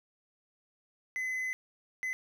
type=tone bursts at uneven times; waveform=triangle; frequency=2029 Hz; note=B6; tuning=46 cents sharp; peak=-30 dBFS; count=2; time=1.16-1.53 / 2.03-2.13 s; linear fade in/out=0 ms; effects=none